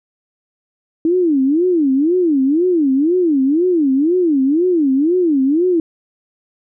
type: tone with vibrato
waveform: sine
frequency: 311.1 Hz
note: D#4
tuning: in tune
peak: -11 dBFS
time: 1.05-5.8 s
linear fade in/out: 2 ms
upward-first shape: sine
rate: 2 Hz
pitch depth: 290 cents each way
effects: none